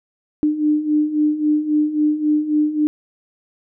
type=beating tone pair; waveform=sine; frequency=299.1 / 302.8 Hz; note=D4 / D#4; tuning=+32 / -47 cents; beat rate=3.7 Hz; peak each=-21 / -16 dBFS; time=0.43-2.87 s; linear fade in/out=0 ms; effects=none